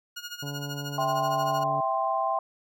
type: tone with tremolo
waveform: 15% pulse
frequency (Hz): 1434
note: F6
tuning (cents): +45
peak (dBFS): -27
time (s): 0.16-1.64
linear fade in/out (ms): 10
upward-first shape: sine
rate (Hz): 13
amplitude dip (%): 80
type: harmonic tone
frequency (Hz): 143.3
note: D3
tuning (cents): -42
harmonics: 1 / 2 / 3 / 4 / 5 / 6 / 7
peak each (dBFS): -34 / -40 / -44 / -46 / -48 / -50 / -51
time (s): 0.42-1.81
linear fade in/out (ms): 10
type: chord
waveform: sine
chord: C major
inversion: first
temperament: equal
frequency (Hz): 659.3 / 784 / 1046.5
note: E5 / G5 / C6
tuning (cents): 0 / 0 / 0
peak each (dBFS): -29 / -28 / -28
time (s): 0.98-2.39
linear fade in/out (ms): 2
effects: none